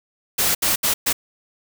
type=noise bursts at uneven times; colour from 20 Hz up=white; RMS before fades=-19 dBFS; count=4; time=0.38-0.55 / 0.62-0.76 / 0.83-0.94 / 1.06-1.13 s; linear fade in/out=10 ms; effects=none